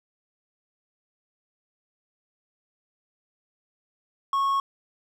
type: tone with hard clipping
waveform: triangle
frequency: 1099 Hz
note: C#6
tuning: 15 cents flat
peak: -22 dBFS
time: 4.33-4.6 s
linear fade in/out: 2 ms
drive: 6 dB
effects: none